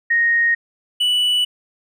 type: tone pair in turn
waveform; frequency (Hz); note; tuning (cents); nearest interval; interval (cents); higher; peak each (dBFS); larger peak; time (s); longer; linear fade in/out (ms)
sine / triangle; 1864.7 / 2960; A#6 / F#7; 0 / 0; minor sixth; 800; second; -13; neither; 0.1-0.55 / 1-1.45; neither; 10
effects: none